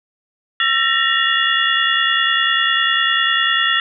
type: tone cluster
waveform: sine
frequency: 1347 / 1817 / 1887 / 2830 / 3416 Hz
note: E6 / A#6 / A#6 / F7 / G#7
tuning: +37 / -45 / +21 / +22 / +48 cents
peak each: -20 dBFS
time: 0.6-3.8 s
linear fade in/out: 2 ms
effects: none

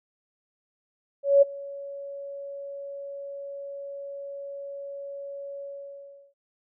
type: tone with ADSR envelope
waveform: sine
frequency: 560 Hz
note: C#5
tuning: 18 cents sharp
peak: -11 dBFS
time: 1.23-6.34 s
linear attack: 190 ms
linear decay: 15 ms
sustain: -23 dB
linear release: 720 ms
effects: noise-tail reverb RT60 0.1 s tail -22 dB re dry

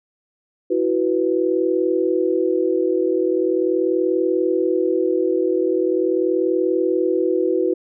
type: chord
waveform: sine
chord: E suspended second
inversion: none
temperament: equal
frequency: 329.6 / 370 / 493.9 Hz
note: E4 / F#4 / B4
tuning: 0 / 0 / 0 cents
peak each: -21 / -19 / -22 dBFS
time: 0.7-7.74 s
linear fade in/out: 10 ms
effects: none

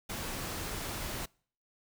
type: noise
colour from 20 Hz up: pink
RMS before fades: -38 dBFS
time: 0.09-1.26 s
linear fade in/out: 10 ms
effects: noise-tail reverb RT60 0.5 s tail -26 dB re dry

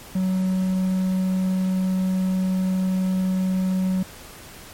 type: tone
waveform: triangle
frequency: 186.8 Hz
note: F#3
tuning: 17 cents sharp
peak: -17 dBFS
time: 0.15-4.03 s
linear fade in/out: 5 ms
effects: pink hiss -42 dBFS RMS until 4.73 s + MP3 64 kbps

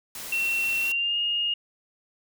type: noise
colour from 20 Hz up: white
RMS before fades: -37 dBFS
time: 0.15-0.92 s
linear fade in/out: 2 ms
type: tone with pitch glide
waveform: sine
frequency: 2717 to 2847 Hz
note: F7 to F7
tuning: -48 to +33 cents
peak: -23 dBFS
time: 0.32-1.54 s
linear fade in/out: 5 ms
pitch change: +81 cents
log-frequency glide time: 0.81-1.17 s
effects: none

